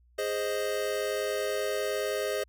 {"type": "chord", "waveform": "square", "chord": "Ab major", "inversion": "none", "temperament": "equal with one note detuned", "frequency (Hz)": [413.6, 523.3, 622.3], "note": ["Ab4", "C5", "Eb5"], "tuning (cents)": [-7, 0, 0], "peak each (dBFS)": [-33, -34, -34], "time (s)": [0.18, 2.44], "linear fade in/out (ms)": 10, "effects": ["added 60 Hz sine -59 dBFS peak until 2.48 s"]}